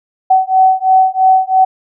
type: beating tone pair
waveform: sine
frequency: 754 / 757 Hz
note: F#5 / F#5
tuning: +32 / +39 cents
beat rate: 3 Hz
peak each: -10 dBFS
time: 0.3-1.65 s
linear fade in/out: 10 ms
effects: none